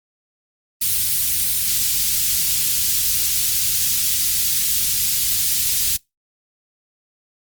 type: band-stop noise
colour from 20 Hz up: white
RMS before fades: -19 dBFS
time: 0.81-5.97 s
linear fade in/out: 10 ms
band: 120 to 3600 Hz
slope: 12 dB/octave
effects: noise-tail reverb RT60 0.2 s tail -26 dB re dry + Opus 32 kbps